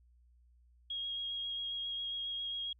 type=tone with vibrato; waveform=sine; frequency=3278 Hz; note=G#7; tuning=23 cents flat; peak=-36 dBFS; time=0.9-2.73 s; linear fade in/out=5 ms; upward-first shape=sine; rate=7.4 Hz; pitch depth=13 cents each way; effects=added 60 Hz sine -62 dBFS peak until 2.79 s